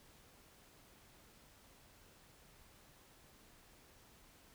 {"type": "silence", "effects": ["pink hiss -64 dBFS RMS until 4.54 s"]}